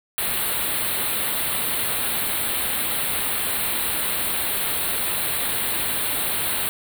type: band-stop noise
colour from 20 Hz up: white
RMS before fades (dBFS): -24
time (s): 0.18-6.69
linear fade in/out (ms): 0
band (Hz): 4300 to 8300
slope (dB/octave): 96
effects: none